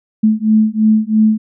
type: beating tone pair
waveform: sine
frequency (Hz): 215.5 / 218.5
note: A3 / A3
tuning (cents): -36 / -12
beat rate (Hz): 3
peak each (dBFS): -12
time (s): 0.23-1.38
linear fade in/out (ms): 10
effects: none